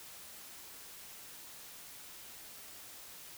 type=silence; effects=white hiss -51 dBFS RMS until 3.37 s